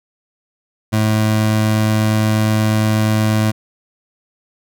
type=tone; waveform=25% pulse; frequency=108.4 Hz; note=A2; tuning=25 cents flat; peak=-9 dBFS; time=0.92-3.52 s; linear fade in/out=20 ms; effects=none